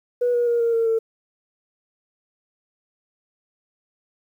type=tone with pitch steps; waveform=sine; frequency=487.9 / 480.1 / 472.4 / 464.8 / 457.3 / 450 Hz; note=B4 / B4 / A#4 / A#4 / A#4 / A4; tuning=-21 / -49 / +23 / -5 / -33 / +39 cents; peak=-16 dBFS; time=0.21-0.99 s; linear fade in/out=10 ms; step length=130 ms; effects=tanh soft clip ceiling -13 dBFS + 9-bit